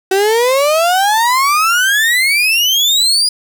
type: exponential sweep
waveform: 35% pulse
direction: up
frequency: 375.1 to 4958 Hz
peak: -8 dBFS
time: 0.11-3.29 s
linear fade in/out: 5 ms
effects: none